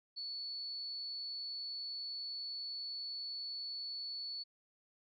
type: tone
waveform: sine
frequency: 4435 Hz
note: C#8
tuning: in tune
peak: -40 dBFS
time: 0.16-4.44 s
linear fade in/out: 20 ms
effects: none